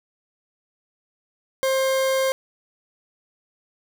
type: tone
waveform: 40% pulse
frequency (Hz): 530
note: C5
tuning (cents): +22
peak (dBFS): -18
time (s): 1.63-2.32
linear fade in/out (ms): 0
effects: none